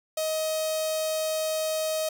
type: tone with notch filter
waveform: sawtooth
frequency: 630 Hz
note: D#5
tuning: 21 cents sharp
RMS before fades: -28 dBFS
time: 0.17-2.09 s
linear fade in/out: 5 ms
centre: 1600 Hz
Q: 0.56
effects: none